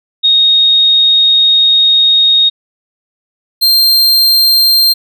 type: tone pair in turn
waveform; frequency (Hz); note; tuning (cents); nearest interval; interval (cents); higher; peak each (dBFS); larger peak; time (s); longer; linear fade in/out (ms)
sine / 45% pulse; 3729 / 4177; A#7 / C8; 0 / -4; major second; 196; second; -5; neither; 0.23-2.5 / 3.61-4.94; first; 20
effects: none